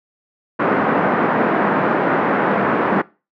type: band-pass noise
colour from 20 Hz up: pink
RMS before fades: -17 dBFS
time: 0.59-3.02 s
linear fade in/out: 10 ms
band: 190 to 1700 Hz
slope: 24 dB/octave
effects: noise-tail reverb RT60 0.3 s tail -21 dB re dry